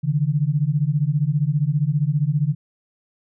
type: beating tone pair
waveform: sine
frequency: 140.3 / 155.3 Hz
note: C#3 / D#3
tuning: +21 / -3 cents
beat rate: 15 Hz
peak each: -20 / -20 dBFS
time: 0.03-2.55 s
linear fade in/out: 20 ms
effects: none